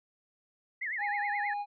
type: tone with vibrato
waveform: sine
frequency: 1917 Hz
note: A#6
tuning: 48 cents sharp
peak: -32 dBFS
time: 0.81-1.54 s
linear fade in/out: 10 ms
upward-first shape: triangle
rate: 9.5 Hz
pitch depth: 240 cents each way
type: tone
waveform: triangle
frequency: 820 Hz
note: G#5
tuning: 22 cents flat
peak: -30 dBFS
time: 0.98-1.66 s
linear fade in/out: 50 ms
effects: resampled to 11025 Hz

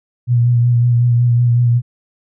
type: tone with vibrato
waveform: sine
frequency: 120.4 Hz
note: B2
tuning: 44 cents flat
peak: -9 dBFS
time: 0.27-1.82 s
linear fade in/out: 50 ms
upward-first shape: sine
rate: 5.4 Hz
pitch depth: 27 cents each way
effects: none

